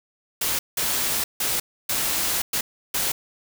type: noise bursts at uneven times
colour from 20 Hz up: white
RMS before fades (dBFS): -24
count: 6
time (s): 0.41-0.59 / 0.77-1.24 / 1.4-1.6 / 1.89-2.42 / 2.53-2.61 / 2.94-3.12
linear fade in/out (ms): 5
effects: none